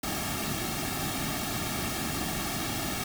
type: noise with comb filter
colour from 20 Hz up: pink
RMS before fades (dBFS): -32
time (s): 0.03-3.04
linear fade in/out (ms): 5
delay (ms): 2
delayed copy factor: -0.75
effects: none